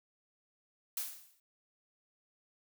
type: noise with exponential decay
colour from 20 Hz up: blue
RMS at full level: -34 dBFS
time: 0.97-1.4 s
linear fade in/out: 2 ms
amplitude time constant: 92 ms
effects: none